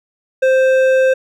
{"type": "tone with hard clipping", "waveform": "sine", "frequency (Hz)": 523.3, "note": "C5", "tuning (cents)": 0, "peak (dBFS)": -11, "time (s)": [0.42, 1.14], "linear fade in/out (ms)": 10, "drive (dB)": 9, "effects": []}